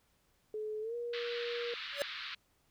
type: tone with pitch glide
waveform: sine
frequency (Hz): 429.1 to 476.1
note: A4 to A#4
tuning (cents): -43 to +37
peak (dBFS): -36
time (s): 0.54-1.74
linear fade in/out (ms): 2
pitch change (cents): +180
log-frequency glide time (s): 0.81-0.95
type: band-pass noise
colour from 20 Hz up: white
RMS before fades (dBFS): -43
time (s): 1.13-2.35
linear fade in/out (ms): 5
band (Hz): 1200 to 4200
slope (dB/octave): 48
type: tone with exponential growth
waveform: square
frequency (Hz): 569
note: C#5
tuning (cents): +45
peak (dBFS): -28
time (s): 1.92-2.02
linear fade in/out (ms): 1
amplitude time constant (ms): 20
effects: pink hiss -73 dBFS RMS until 2.7 s